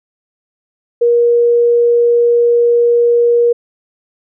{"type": "tone", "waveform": "sine", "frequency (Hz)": 474.6, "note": "A#4", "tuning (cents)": 31, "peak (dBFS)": -7, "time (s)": [1.01, 3.53], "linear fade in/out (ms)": 10, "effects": []}